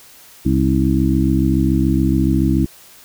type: harmonic tone with a mistuned harmonic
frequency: 67 Hz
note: C2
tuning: 42 cents sharp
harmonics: 1 / 2 / 3 / 4 / 5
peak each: -19 / -19 / -19 / -19 / -19 dBFS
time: 0.45-2.66 s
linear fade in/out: 10 ms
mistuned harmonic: 5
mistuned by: -67 cents
effects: white hiss -44 dBFS RMS until 3.04 s